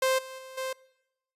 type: tone with level steps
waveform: sawtooth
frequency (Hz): 523.3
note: C5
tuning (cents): 0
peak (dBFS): -19 / -35 / -39 / -27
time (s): 0.02-0.73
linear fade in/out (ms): 5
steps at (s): 0.18 / 0.38 / 0.57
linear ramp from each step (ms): 10
effects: noise-tail reverb RT60 0.9 s tail -23 dB re dry + resampled to 32000 Hz